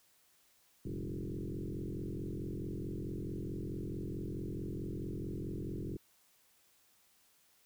sine tone with frequency modulation, 103.83 Hz, G#2, in tune, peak -37 dBFS, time 0.85-5.97 s, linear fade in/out 5 ms, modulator 44.6 Hz, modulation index 6.4, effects white hiss -69 dBFS RMS until 7.65 s

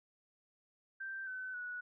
sine tone with pitch steps, 1567 / 1517.1 / 1468.8 Hz, G6 / F#6 / F#6, -1 / +43 / -13 cents, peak -40 dBFS, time 1-1.81 s, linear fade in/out 10 ms, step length 270 ms, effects none

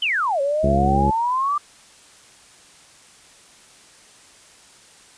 sine exponential two-way sweep, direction down then up, 3154 to 545 to 1197 Hz, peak -18 dBFS, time 0.02-1.58 s, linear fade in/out 5 ms, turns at 0.41 s
harmonic tone, 68.9 Hz, C#2, 10 cents flat, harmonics 1 / 2 / 3 / 4 / 5 / 6 / 7 / 8, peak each -22 / -23 / -22 / -32 / -26 / -30 / -34 / -30 dBFS, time 0.63-1.11 s, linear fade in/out 10 ms
effects white hiss -49 dBFS RMS until 5.17 s + resampled to 22050 Hz

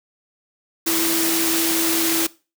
sine tone in noise, 329.6 Hz, E4, in tune, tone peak -22 dBFS, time 0.86-2.27 s, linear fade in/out 10 ms, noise white, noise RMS -21 dBFS, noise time 0.86-2.27 s, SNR -4 dB, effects noise-tail reverb RT60 0.3 s tail -20 dB re dry + high-pass 150 Hz 12 dB/octave

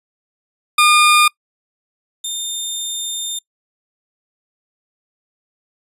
20% pulse tone pair in turn, 1213 / 3622 Hz, D#6 / A7, -44 / +49 cents, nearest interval octave + perfect fifth, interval 1893 cents, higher second, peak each -4 / -16 dBFS, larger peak first, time 0.78-1.28 / 2.24-3.39 s, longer second, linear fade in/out 5 ms, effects noise-tail reverb RT60 0.1 s tail -24 dB re dry + resampled to 32000 Hz

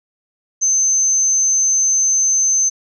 sine tone, 6210 Hz, G8, 17 cents flat, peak -12 dBFS, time 0.61-2.7 s, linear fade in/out 20 ms, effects none

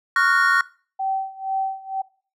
triangle chord, Gb major seventh, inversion second, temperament equal with one note detuned, 1108.7 / 1396.9 / 1480 / 1849.6 Hz, Db6 / F6 / Gb6 / Bb6, 0 / 0 / 0 / -14 cents, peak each -19 dBFS, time 0.16-0.61 s, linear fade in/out 2 ms
sine tone with tremolo, 771 Hz, G5, 29 cents flat, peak -19 dBFS, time 0.99-2.02 s, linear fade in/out 10 ms, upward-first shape sine, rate 2.1 Hz, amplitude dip 90%
effects noise-tail reverb RT60 0.4 s tail -21 dB re dry

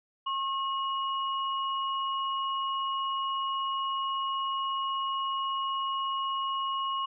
sine tone pair together, 1083.7 / 2900 Hz, C#6 / F#7, -40 / -35 cents, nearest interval octave + perfect fourth, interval 1705 cents, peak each -29 / -36 dBFS, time 0.26-7.06 s, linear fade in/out 10 ms, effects none

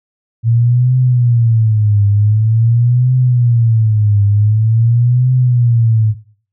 sine tone with vibrato, 113.9 Hz, A#2, 40 cents flat, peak -8 dBFS, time 0.43-6.15 s, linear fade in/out 50 ms, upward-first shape triangle, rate 0.46 Hz, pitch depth 210 cents each way, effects noise-tail reverb RT60 0.5 s tail -18 dB re dry

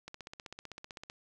click train, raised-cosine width 0.2 ms, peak -27 dBFS, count 17, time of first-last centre 0.08-1.099 s, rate 15.7 Hz, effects none

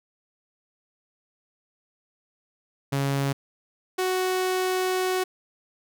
sawtooth tone pair in turn, 138.59 / 370.7 Hz, C#3 / F#4, 0 / +3 cents, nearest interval octave + perfect fourth, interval 1703 cents, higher second, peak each -19 dBFS, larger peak neither, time 2.92-3.33 / 3.98-5.24 s, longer second, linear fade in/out 10 ms, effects none

